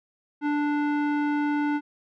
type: tone with low-pass filter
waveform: square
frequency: 293.7 Hz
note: D4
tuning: in tune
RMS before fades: -25 dBFS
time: 0.41-1.81 s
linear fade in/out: 50 ms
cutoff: 1700 Hz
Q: 1.2
effects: none